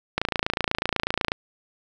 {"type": "click train", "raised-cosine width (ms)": 0.3, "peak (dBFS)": -6, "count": 33, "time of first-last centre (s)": [0.18, 1.319], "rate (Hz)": 28.1, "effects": []}